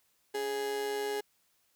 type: tone with amplitude modulation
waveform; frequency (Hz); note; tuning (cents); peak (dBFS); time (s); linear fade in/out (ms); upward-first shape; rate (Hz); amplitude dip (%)
35% pulse; 415.3; G#4; 0; -28; 0.34-1.21; 10; sine; 130; 45
effects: white hiss -72 dBFS RMS until 1.75 s